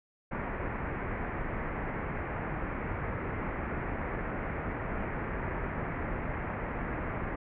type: low-pass noise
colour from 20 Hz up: pink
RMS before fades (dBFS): -35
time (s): 0.31-7.36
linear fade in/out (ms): 10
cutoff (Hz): 2200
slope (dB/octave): 48
effects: none